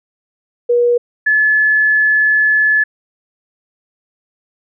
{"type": "tone pair in turn", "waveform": "sine", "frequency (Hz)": [481, 1721], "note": ["B4", "A6"], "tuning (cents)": [-46, -39], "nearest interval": "octave + minor seventh", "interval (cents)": 2207, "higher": "second", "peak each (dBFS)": -9, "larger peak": "neither", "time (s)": [[0.69, 0.98], [1.26, 2.84]], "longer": "second", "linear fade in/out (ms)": 10, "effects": []}